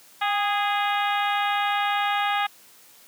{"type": "harmonic tone with a mistuned harmonic", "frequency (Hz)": 413.1, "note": "G#4", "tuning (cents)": -9, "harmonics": [2, 3, 4, 5, 6, 7, 8, 9], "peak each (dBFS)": [-24, -28, -30, -32, -34, -35, -36, -37], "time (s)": [0.21, 2.47], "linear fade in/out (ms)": 10, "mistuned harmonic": 2, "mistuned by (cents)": -36, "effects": ["white hiss -52 dBFS RMS until 3.07 s", "high-pass 150 Hz 12 dB/octave"]}